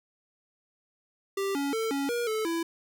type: tone with pitch steps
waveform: square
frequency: 392.9 / 281 / 447.1 / 278.4 / 476.5 / 435.7 / 332.9 Hz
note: G4 / C#4 / A4 / C#4 / A#4 / A4 / E4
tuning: +4 / +24 / +28 / +8 / +38 / -17 / +17 cents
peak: -28 dBFS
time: 1.37-2.63 s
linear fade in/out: 5 ms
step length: 180 ms
effects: none